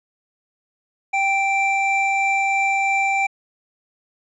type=tone pair together; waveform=triangle; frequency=784 / 2349 Hz; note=G5 / D7; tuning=0 / 0 cents; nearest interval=octave + perfect fifth; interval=1900 cents; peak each=-18 dBFS; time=1.13-3.27 s; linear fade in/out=10 ms; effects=resampled to 24000 Hz